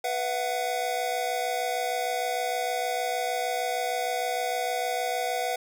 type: chord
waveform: square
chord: B suspended fourth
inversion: none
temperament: equal with one note detuned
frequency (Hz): 493.9 / 673.5 / 740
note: B4 / E5 / F#5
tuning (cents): 0 / +37 / 0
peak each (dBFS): -33 / -33 / -30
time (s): 0.04-5.56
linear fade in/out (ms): 5
effects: 10-bit